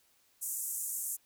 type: band-pass noise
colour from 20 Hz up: pink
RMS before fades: -37 dBFS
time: 0.41-1.17 s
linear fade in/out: 20 ms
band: 7000 to 15000 Hz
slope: 48 dB/octave
effects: white hiss -69 dBFS RMS until 1.25 s